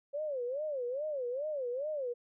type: tone with vibrato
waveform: sine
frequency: 546 Hz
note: C#5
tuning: 26 cents flat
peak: -33 dBFS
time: 0.13-2.14 s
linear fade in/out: 20 ms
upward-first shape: sine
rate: 2.4 Hz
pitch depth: 220 cents each way
effects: none